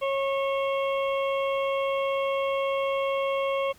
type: harmonic tone with a mistuned harmonic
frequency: 547 Hz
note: C#5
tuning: 23 cents flat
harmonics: 1 / 2 / 4 / 5 / 6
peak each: -25 / -31 / -37 / -39 / -41 dBFS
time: 0.01-3.73 s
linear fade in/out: 20 ms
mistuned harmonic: 6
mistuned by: -19 cents
effects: pink hiss -56 dBFS RMS until 3.78 s